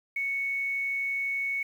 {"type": "tone", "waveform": "sine", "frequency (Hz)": 2217, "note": "C#7", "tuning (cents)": 0, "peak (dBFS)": -27, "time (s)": [0.16, 1.63], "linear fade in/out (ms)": 5, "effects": ["9-bit"]}